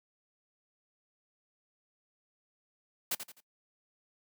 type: noise with echo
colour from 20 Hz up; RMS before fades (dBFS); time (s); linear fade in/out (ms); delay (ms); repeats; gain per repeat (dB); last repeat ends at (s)
white; -32; 3.11-3.15; 5; 85; 3; -9; 3.405
effects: noise-tail reverb RT60 0.1 s tail -20 dB re dry + high-pass 150 Hz 12 dB/octave